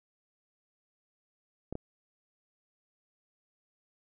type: clicks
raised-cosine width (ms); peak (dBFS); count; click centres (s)
2; -23; 2; 1.726 / 1.754
effects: none